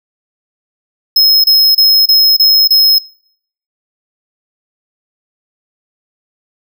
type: tone bursts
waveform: square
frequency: 5150 Hz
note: E8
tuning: 41 cents flat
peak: -5 dBFS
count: 6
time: 1.16-2.985 s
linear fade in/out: 5 ms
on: 280 ms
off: 29 ms
effects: noise-tail reverb RT60 0.7 s tail -25 dB re dry